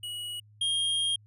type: tone pair in turn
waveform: square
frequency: 2914 / 3232 Hz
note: F#7 / G#7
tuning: -27 / -48 cents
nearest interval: major second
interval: 179 cents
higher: second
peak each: -35 / -26 dBFS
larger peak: second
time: 0.03-0.4 / 0.61-1.16 s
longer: second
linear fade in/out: 5 ms
effects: added 105 Hz sine -54 dBFS peak until 1.26 s + resampled to 32000 Hz